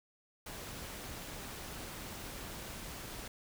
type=noise with amplitude modulation; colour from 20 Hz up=pink; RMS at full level=-44 dBFS; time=0.46-3.28 s; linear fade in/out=5 ms; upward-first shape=sine; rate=205 Hz; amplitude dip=25%; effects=none